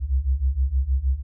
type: beating tone pair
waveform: sine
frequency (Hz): 62.9 / 69.3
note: B1 / C#2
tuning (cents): +32 / 0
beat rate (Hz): 6.4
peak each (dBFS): -23 / -21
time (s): 0-1.23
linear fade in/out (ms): 50
effects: none